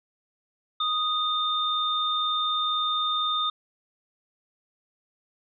sine tone pair together, 1244.5 / 3621 Hz, D#6 / A7, 0 / +49 cents, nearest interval octave + tritone, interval 1849 cents, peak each -26 dBFS, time 0.8-3.5 s, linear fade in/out 5 ms, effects none

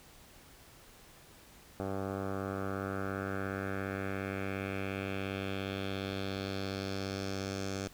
10% pulse tone with low-pass filter sweep, 97.2 Hz, G2, 14 cents flat, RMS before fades -37 dBFS, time 1.8-7.88 s, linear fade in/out 0 ms, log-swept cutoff 940 to 6600 Hz, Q 2.5, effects pink hiss -57 dBFS RMS until 7.93 s

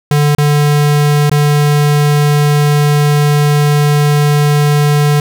square tone with dropouts, 147 Hz, D3, 2 cents sharp, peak -8 dBFS, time 0.11-5.2 s, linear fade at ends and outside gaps 2 ms, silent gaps 0.35-0.382 / 1.297-1.314 s, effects none

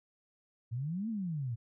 sine exponential two-way sweep, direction up then down, 110.6 to 233.1 to 110.6 Hz, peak -33 dBFS, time 0.71-1.56 s, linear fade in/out 20 ms, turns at 1.09 s, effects none

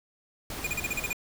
pink noise, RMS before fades -37 dBFS, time 0.5-1.13 s, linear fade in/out 2 ms
square tone bursts, 2442 Hz, D#7, 33 cents flat, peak -28 dBFS, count 8, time 0.64-1.131 s, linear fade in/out 5 ms, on 29 ms, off 37 ms
effects none

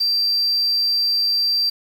triangle tone, 4699 Hz, D8, in tune, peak -14 dBFS, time 0-1.7 s, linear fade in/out 10 ms, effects tanh soft clip ceiling -12 dBFS + 7-bit

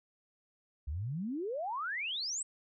sine exponential sweep, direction up, 65.41 to 8270 Hz, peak -34 dBFS, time 0.87-2.43 s, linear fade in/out 10 ms, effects none

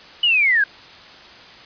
sine linear sweep, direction down, 2983 to 1568 Hz, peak -13 dBFS, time 0.23-0.64 s, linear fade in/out 5 ms, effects white hiss -42 dBFS RMS until 1.65 s + resampled to 11025 Hz

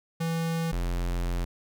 square tone pair in turn, 164.9 / 43.68 Hz, E3 / F1, +1 / +1 cents, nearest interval octave + major seventh, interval 2300 cents, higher first, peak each -27 dBFS, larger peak neither, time 0.2-0.72 / 0.72-1.45 s, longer second, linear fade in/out 10 ms, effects none

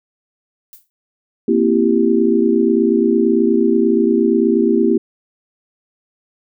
violet noise with exponential decay, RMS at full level -36 dBFS, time 0.73-0.9 s, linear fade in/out 0 ms, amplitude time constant 36 ms
sine chord, C dominant seventh, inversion third, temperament equal with one note detuned, 233.1 / 261.6 / 333.8 / 392 Hz, Bb3 / C4 / E4 / G4, 0 / 0 / +22 / 0 cents, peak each -16 / -19 / -16 / -16 dBFS, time 1.48-4.98 s, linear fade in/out 5 ms
effects none

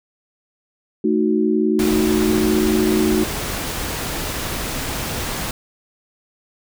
sine chord, D# diminished, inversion second, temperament equal, 220 / 311.1 / 370 Hz, A3 / D#4 / F#4, 0 / 0 / 0 cents, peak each -19 dBFS, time 1.04-3.24 s, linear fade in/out 5 ms
pink noise, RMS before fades -25 dBFS, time 1.79-5.51 s, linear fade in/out 2 ms
effects none

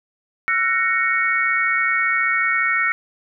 sine chord, F# dominant seventh, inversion third, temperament equal with one note detuned, 1345.4 / 1480 / 1864.7 / 2217 Hz, E6 / F#6 / A#6 / C#7, +35 / 0 / 0 / 0 cents, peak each -23 / -26 / -21 / -20 dBFS, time 0.48-2.92 s, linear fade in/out 0 ms, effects none

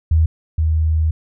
sine tone pair in turn, 80 / 79.17 Hz, D#2 / D#2, +49 / +31 cents, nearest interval unison, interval 18 cents, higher first, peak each -10 / -13 dBFS, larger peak first, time 0.11-0.26 / 0.58-1.11 s, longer second, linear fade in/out 5 ms, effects none

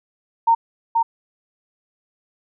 sine tone with echo, 918 Hz, A#5, 27 cents flat, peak -11 dBFS, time 0.47-0.55 s, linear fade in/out 10 ms, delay 480 ms, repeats 1, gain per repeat -3 dB, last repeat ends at 1.03 s, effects none

